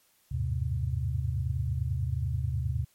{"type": "tone cluster", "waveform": "sine", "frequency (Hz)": [77.2, 96.4, 105.7, 128.2], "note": ["D#2", "G2", "G#2", "C3"], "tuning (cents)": [-13, -28, 31, -35], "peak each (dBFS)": [-31, -35, -35, -31], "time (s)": [0.31, 2.85], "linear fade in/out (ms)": 10, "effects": ["white hiss -66 dBFS RMS until 2.94 s", "MP3 64 kbps"]}